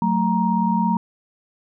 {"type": "tone cluster", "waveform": "sine", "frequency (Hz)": [184.1, 222.2, 938], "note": ["F#3", "A3", "A#5"], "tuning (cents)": [-8, 17, 11], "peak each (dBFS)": -21, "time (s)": [0.02, 0.97], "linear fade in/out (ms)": 2, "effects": []}